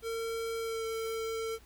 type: tone with pitch glide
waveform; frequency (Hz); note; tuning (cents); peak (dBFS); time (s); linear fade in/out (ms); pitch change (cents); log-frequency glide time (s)
square; 455.5 to 449.2; A#4 to A4; -40 to +36; -34; 0.02-1.59; 50; -24; 0.59-0.83
effects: added 60 Hz sine -58 dBFS peak until 1.65 s + pink hiss -61 dBFS RMS until 1.65 s